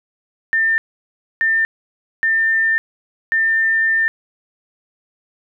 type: tone bursts at uneven times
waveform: sine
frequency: 1798 Hz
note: A6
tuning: 37 cents sharp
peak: -13 dBFS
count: 4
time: 0.53-0.78 / 1.41-1.65 / 2.23-2.78 / 3.32-4.08 s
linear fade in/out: 0 ms
effects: none